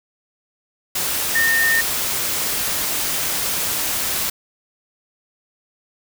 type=tone in noise; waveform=sine; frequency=1826 Hz; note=A#6; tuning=36 cents flat; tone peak=-15 dBFS; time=1.35-1.81 s; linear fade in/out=5 ms; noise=white; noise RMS=-22 dBFS; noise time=0.95-4.3 s; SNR=+4 dB; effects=none